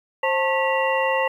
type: tone cluster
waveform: sine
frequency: 530 / 890 / 1087 / 1951 / 2769 Hz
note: C5 / A5 / C#6 / B6 / F7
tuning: +22 / +20 / -34 / -22 / -15 cents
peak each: -22 / -24 / -28 / -26 / -28 dBFS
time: 0.23-1.28 s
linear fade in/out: 5 ms
effects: 9-bit